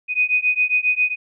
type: beating tone pair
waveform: sine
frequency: 2489 / 2496.4 Hz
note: D#7 / D#7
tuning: 0 / +5 cents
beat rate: 7.4 Hz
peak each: -19 dBFS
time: 0.08-1.16 s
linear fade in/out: 50 ms
effects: none